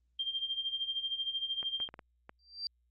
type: tone with tremolo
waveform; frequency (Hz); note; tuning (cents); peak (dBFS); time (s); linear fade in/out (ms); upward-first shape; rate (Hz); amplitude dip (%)
sine; 3182; G7; +25; -30; 0.19-1.88; 5; sine; 13; 75
type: clicks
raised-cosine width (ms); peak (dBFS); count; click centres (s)
0.5; -31; 6; 1.629 / 1.802 / 1.889 / 1.941 / 1.992 / 2.294
type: tone with exponential growth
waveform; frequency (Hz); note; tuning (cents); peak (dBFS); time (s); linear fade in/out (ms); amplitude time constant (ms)
sine; 4699; D8; 0; -31; 2.39-2.67; 1; 59
effects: added 60 Hz sine -70 dBFS peak until 2.9 s + Opus 32 kbps